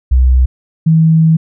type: tone pair in turn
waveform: sine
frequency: 63.6 / 161 Hz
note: C2 / E3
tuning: -48 / -41 cents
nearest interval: octave + major third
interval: 1607 cents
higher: second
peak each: -5 dBFS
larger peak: neither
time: 0.11-0.46 / 0.86-1.37 s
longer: second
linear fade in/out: 10 ms
effects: none